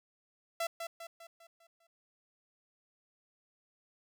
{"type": "tone with echo", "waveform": "sawtooth", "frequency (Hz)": 671, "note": "E5", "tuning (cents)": 31, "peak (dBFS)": -28, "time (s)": [0.6, 0.67], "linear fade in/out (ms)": 5, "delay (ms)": 200, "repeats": 6, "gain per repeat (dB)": -6, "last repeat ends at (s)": 1.87, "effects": []}